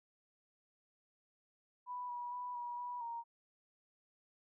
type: tone with pitch steps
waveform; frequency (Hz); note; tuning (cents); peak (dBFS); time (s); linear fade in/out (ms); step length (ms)
sine; 988 / 970 / 986 / 964 / 977 / 933; B5 / B5 / B5 / B5 / B5 / A#5; 0 / -31 / -3 / -42 / -19 / +1; -40; 1.86-3.24; 50; 230
effects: none